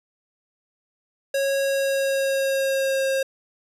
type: tone with pitch glide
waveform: square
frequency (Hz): 549 to 536.5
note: C#5 to C5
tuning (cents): -17 to +43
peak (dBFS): -21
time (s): 1.34-3.23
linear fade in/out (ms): 5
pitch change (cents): -40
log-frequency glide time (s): 1.59-3.06
effects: resampled to 32000 Hz + 10-bit